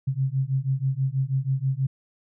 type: beating tone pair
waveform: sine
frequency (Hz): 130.81 / 137.01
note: C3 / C#3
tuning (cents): 0 / -20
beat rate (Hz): 6.2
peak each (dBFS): -25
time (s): 0.07-1.87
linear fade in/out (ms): 10
effects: none